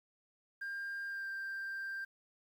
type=tone with pitch glide; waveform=sine; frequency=1600 to 1580.7 Hz; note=G6 to G6; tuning=+35 to +14 cents; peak=-36 dBFS; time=0.61-2.05 s; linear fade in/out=10 ms; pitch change=-21 cents; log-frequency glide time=1.07-1.28 s; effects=tanh soft clip ceiling -37 dBFS + 11-bit